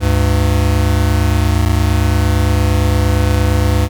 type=tone pair together; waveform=square; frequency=71.6 / 100.3 Hz; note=D2 / G2; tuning=-43 / +40 cents; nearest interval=tritone; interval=583 cents; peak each=-14 dBFS; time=0-3.89 s; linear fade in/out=50 ms; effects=none